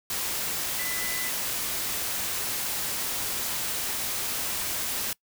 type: tone in noise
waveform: sine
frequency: 2000 Hz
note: B6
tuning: 21 cents sharp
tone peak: -34 dBFS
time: 0.79-1.29 s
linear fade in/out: 2 ms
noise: white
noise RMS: -30 dBFS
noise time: 0.1-5.13 s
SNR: -7 dB
effects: noise-tail reverb RT60 0.1 s tail -23 dB re dry